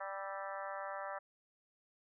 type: harmonic tone with a mistuned harmonic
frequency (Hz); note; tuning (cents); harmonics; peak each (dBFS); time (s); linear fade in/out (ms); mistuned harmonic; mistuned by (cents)
196; G3; 0; 3 / 4 / 5 / 6 / 7 / 8 / 9 / 10; -45 / -47 / -48 / -49 / -48 / -53 / -51 / -57; 0-1.19; 10; 7; -48
effects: none